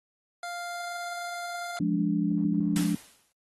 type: tone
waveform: 25% pulse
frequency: 698.5 Hz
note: F5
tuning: in tune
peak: -30 dBFS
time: 0.43-1.79 s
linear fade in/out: 2 ms
type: chord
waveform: sine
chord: D diminished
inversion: first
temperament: equal with one note detuned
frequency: 174.61 / 207.7 / 290.8 Hz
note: F3 / Ab3 / D4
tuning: 0 / 0 / -17 cents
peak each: -28 dBFS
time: 1.8-2.95 s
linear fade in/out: 5 ms
type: noise with exponential decay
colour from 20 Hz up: white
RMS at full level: -32 dBFS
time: 2.76-3.32 s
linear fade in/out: 1 ms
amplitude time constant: 120 ms
effects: AAC 32 kbps